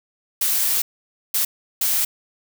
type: noise bursts at uneven times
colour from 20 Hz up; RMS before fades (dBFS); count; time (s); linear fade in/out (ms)
blue; -20; 3; 0.41-0.82 / 1.34-1.45 / 1.81-2.05; 5
effects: none